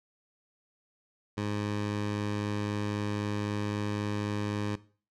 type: tone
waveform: 15% pulse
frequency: 103.83 Hz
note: G#2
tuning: in tune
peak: -24 dBFS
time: 1.37-4.76 s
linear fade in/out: 10 ms
effects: noise-tail reverb RT60 0.4 s tail -18 dB re dry + low-pass 6000 Hz 12 dB/octave